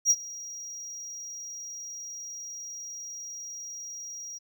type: tone with ADSR envelope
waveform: triangle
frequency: 5710 Hz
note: F8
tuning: 37 cents sharp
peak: -15 dBFS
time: 0.05-4.39 s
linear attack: 54 ms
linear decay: 46 ms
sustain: -21 dB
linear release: 21 ms
effects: none